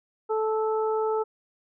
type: harmonic tone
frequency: 437.1 Hz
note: A4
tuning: 11 cents flat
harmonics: 1 / 2 / 3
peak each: -24 / -30 / -34 dBFS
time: 0.29-1.24 s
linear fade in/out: 20 ms
effects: none